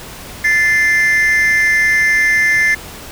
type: tone pair together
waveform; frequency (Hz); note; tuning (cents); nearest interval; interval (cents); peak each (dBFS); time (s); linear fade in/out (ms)
triangle; 1753.3 / 2085; A6 / C7; -7 / -7; minor third; 300; -10; 0.44-2.75; 10
effects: tanh soft clip ceiling -4 dBFS + pink hiss -32 dBFS RMS until 3.11 s